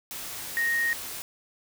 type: tone in noise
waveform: sine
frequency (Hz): 1864.7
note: A#6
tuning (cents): 0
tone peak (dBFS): -23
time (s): 0.57-0.93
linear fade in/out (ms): 0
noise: white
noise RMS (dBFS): -37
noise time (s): 0.11-1.22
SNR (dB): +11
effects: none